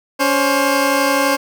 15% pulse tone pair together, 280.8 / 530 Hz, C#4 / C5, +22 / +22 cents, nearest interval major seventh, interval 1100 cents, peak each -10 dBFS, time 0.19-1.37 s, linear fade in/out 20 ms, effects none

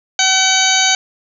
harmonic tone with a mistuned harmonic, 760 Hz, F#5, 46 cents sharp, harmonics 1 / 2 / 3 / 4 / 5 / 6 / 8 / 9, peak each -19 / -19 / -19 / -19 / -19 / -19 / -19 / -19 dBFS, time 0.19-0.95 s, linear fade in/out 2 ms, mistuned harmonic 9, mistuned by -40 cents, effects none

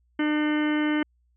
harmonic tone with a mistuned harmonic, 301.7 Hz, D4, 47 cents sharp, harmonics 1 / 2 / 3 / 4 / 5 / 6 / 7 / 8 / 9 / 10, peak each -22 / -36 / -37 / -39 / -35 / -36 / -35 / -48 / -48 / -40 dBFS, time 0.19-1.03 s, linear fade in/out 5 ms, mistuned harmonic 8, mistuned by -37 cents, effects added 60 Hz sine -63 dBFS peak until 1.36 s

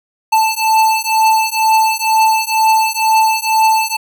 square beating tone pair, 880 / 882.1 Hz, A5 / A5, 0 / +4 cents, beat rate 2.1 Hz, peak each -14 dBFS, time 0.32-3.97 s, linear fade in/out 10 ms, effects none

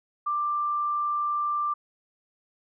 sine tone, 1182 Hz, D6, 11 cents sharp, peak -24 dBFS, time 0.26-1.74 s, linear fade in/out 10 ms, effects none

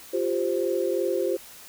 sine chord, F suspended second, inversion none, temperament equal, 349.2 / 392 / 523.3 Hz, F4 / G4 / C5, 0 / 0 / 0 cents, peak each -27 dBFS, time 0.13-1.37 s, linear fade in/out 10 ms, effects white hiss -46 dBFS RMS until 1.68 s

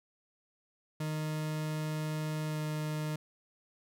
40% pulse tone with pitch glide, 154.5 to 153.26 Hz, D#3 to D#3, -12 to -26 cents, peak -32 dBFS, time 1-3.16 s, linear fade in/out 5 ms, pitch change -14 cents, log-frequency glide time 2.46-2.6 s, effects none

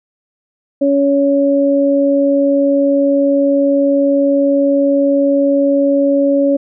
sine tone pair together, 280 / 560 Hz, C#4 / C#5, +18 / +18 cents, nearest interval octave, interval 1200 cents, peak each -12 dBFS, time 0.81-6.57 s, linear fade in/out 10 ms, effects none

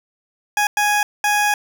20% pulse tone bursts at uneven times, 830.6 Hz, G#5, in tune, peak -10 dBFS, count 3, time 0.57-0.67 / 0.77-1.03 / 1.24-1.54 s, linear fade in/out 2 ms, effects none

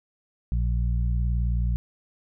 harmonic tone, 59 Hz, A#1, 22 cents sharp, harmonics 1 / 2 / 3, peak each -22 / -29 / -35 dBFS, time 0.52-1.76 s, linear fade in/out 0 ms, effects none

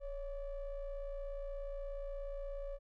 triangle ring-modulated tone, 293.4 Hz, D4, 2 cents flat, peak -34 dBFS, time 0-2.79 s, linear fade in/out 50 ms, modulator 265 Hz, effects tanh soft clip ceiling -31 dBFS

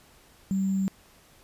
sine tone with sample-and-hold, 192.6 Hz, G3, 30 cents flat, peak -23 dBFS, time 0.51-0.88 s, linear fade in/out 0 ms, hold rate 7350 Hz, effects pink hiss -57 dBFS RMS until 1.43 s + resampled to 32000 Hz

